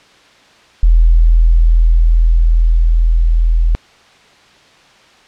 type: tone with level ramp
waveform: sine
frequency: 41.2 Hz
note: E1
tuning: in tune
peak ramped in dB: -4 to -8 dBFS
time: 0.83-3.75 s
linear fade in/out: 0 ms
effects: white hiss -45 dBFS RMS until 5.27 s + low-pass 4000 Hz 12 dB/octave